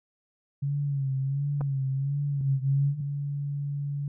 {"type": "tone with vibrato", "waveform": "sine", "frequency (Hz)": 138.59, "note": "C#3", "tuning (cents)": 0, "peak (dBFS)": -25, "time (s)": [0.62, 3.01], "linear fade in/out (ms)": 10, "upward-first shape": "sine", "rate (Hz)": 1.4, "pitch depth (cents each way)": 65}
{"type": "clicks", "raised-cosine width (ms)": 1, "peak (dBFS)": -24, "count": 2, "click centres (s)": [1.609, 1.613]}
{"type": "tone with pitch glide", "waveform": "sine", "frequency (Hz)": [139.3, 142.64], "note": ["C#3", "C#3"], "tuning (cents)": [9, 50], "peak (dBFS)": -28, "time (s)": [2.41, 4.08], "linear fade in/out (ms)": 2, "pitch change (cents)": 41, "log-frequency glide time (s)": [3.02, 3.08]}
{"effects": []}